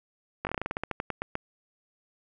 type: slowing click train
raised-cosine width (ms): 0.5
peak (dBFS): -15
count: 16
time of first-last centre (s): 0.45-1.354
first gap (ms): 19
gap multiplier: 1.15
effects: none